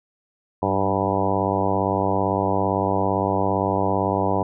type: harmonic tone with a mistuned harmonic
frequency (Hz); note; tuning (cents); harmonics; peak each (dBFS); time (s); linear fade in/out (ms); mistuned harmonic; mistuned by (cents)
97.7; G2; -5; 1 / 2 / 3 / 4 / 5 / 6 / 7 / 8 / 9 / 10; -28 / -28 / -28 / -28 / -28 / -28 / -28 / -28 / -28 / -28; 0.62-4.43; 5; 2; -51
effects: none